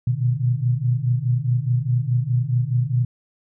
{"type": "tone cluster", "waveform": "sine", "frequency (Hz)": [119.1, 123.9, 150.7], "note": ["A#2", "B2", "D3"], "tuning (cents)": [38, 6, 45], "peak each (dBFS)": [-22, -20, -27], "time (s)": [0.07, 3.05], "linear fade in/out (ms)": 5, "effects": []}